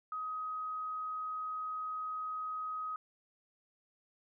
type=tone; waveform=sine; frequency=1260 Hz; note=D#6; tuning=21 cents sharp; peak=-36 dBFS; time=0.12-2.96 s; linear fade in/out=2 ms; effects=none